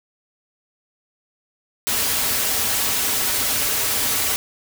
white noise with comb filter, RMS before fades -21 dBFS, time 1.87-4.36 s, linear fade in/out 0 ms, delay 5.7 ms, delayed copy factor -0.55, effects none

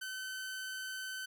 sawtooth tone, 1526 Hz, G6, 47 cents flat, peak -36 dBFS, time 0.01-1.26 s, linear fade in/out 10 ms, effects none

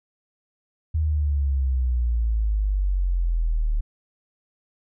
sine exponential sweep, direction down, 79.6 to 36.99 Hz, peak -19 dBFS, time 0.94-3.81 s, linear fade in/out 10 ms, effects none

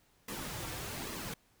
pink noise with flanger, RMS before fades -41 dBFS, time 0.28-1.34 s, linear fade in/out 5 ms, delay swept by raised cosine 1.3 to 4.9 ms, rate 1.2 Hz, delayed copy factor -0.55, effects pink hiss -69 dBFS RMS until 1.6 s

